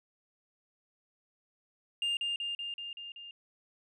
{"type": "tone with echo", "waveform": "sine", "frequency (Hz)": 2808, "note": "F7", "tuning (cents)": 9, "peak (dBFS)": -26, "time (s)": [2.02, 2.17], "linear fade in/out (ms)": 2, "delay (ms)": 190, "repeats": 6, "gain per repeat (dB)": -3, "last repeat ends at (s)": 3.31, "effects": ["tanh soft clip ceiling -28 dBFS"]}